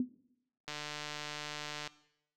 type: tone with exponential decay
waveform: sine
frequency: 250 Hz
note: B3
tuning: 21 cents sharp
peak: -25 dBFS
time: 0-0.11 s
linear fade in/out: 2 ms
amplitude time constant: 23 ms
type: click train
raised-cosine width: 0.2 ms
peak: -23 dBFS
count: 179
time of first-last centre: 0.68-1.875 s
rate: 149 Hz
effects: noise-tail reverb RT60 0.8 s tail -18 dB re dry